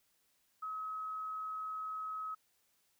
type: tone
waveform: sine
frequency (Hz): 1278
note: D#6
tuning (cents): +46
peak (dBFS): -38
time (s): 0.62-2.35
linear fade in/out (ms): 10
effects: white hiss -75 dBFS RMS until 2.99 s